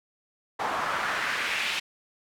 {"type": "noise with band-pass filter sweep", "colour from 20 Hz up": "pink", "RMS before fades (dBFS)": -29, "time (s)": [0.59, 1.8], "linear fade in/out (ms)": 10, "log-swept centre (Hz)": [940, 2800], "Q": 1.9, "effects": []}